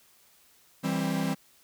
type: chord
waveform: 45% pulse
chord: C major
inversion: first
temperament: equal with one note detuned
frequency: 164.81 / 196 / 263.9 Hz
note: E3 / G3 / C4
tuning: 0 / 0 / +15 cents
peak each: -31 dBFS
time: 0.83-1.35 s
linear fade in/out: 20 ms
effects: white hiss -61 dBFS RMS until 1.63 s